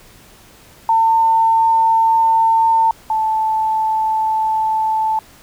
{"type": "tone pair in turn", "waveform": "sine", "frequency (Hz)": [901, 876.9], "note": ["A5", "A5"], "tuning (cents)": [41, -6], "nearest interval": "unison", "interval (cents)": 47, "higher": "first", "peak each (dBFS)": [-10, -14], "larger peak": "first", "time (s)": [[0.89, 2.91], [3.1, 5.19]], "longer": "second", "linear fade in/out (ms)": 2, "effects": ["pink hiss -45 dBFS RMS until 5.42 s"]}